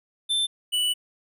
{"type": "tone pair in turn", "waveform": "square", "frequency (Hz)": [3550, 2963], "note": ["A7", "F#7"], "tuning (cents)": [15, 2], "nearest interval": "minor third", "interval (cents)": 313, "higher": "first", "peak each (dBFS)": -22, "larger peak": "neither", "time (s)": [[0.29, 0.47], [0.72, 0.94]], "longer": "second", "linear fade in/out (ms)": 20, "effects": ["resampled to 32000 Hz"]}